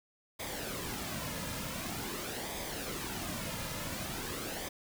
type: noise with flanger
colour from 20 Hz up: pink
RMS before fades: -39 dBFS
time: 0.39-4.69 s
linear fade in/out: 10 ms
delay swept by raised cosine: 0.7 to 2.7 ms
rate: 0.46 Hz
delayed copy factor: -0.55
effects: none